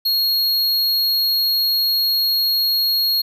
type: tone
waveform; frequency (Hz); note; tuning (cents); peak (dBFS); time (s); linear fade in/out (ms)
square; 4293; C8; +44; -16; 0.05-3.22; 10
effects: none